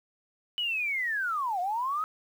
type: linear two-way sweep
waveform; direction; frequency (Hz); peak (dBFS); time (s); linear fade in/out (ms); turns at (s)
sine; down then up; 2987 to 694 to 1291; -27; 0.58-2.04; 0; 1.6
effects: 9-bit